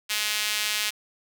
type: tone with high-pass filter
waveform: sawtooth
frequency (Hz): 211.4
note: G#3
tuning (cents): +31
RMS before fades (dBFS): -27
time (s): 0.09-0.91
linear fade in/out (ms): 20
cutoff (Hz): 2700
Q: 1.2
effects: 8-bit

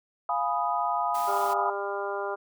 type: chord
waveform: sine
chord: F half-diminished seventh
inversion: none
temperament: equal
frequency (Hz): 698.5 / 830.6 / 987.8 / 1244.5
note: F5 / Ab5 / Cb6 / Eb6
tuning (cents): 0 / 0 / 0 / 0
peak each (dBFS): -30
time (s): 0.29-1.7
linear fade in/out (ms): 2
type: high-pass noise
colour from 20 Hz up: white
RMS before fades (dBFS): -42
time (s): 1.14-1.54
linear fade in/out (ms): 10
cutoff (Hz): 100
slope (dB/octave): 24
type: harmonic tone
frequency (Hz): 200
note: G3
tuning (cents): +35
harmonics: 2 / 3 / 4 / 5 / 6 / 7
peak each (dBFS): -33 / -35 / -36 / -37 / -38 / -38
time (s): 1.27-2.36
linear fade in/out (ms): 20
effects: none

